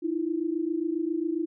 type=tone pair together; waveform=sine; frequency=311.1 / 338.5 Hz; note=D#4 / E4; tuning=0 / +46 cents; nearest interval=minor second; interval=146 cents; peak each=-29 / -28 dBFS; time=0.02-1.46 s; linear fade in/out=20 ms; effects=none